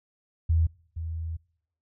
sine tone pair in turn, 81.7 / 81.7 Hz, E2 / E2, -15 / -15 cents, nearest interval unison, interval 0 cents, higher neither, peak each -19 / -30 dBFS, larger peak first, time 0.49-0.67 / 0.96-1.37 s, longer second, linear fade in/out 10 ms, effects noise-tail reverb RT60 0.7 s tail -25 dB re dry

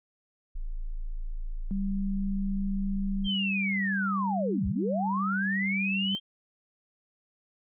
sine tone, 27.57 Hz, A0, 4 cents sharp, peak -30 dBFS, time 0.55-3.28 s, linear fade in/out 10 ms
sine tone with pitch glide, 196 to 194.76 Hz, G3 to G3, 0 to -11 cents, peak -28 dBFS, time 1.71-6.15 s, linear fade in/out 0 ms, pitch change -11 cents, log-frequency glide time 3.33-5.02 s
sine linear two-way sweep, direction down then up, 3200 to 48.93 to 3200 Hz, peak -28 dBFS, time 3.24-6.2 s, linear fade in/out 50 ms, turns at 4.67 s
effects none

